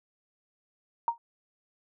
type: tone with exponential decay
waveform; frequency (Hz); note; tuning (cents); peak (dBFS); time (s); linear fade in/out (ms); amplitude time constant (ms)
sine; 932.3; A#5; 0; -19; 1.08-1.18; 1; 20
effects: none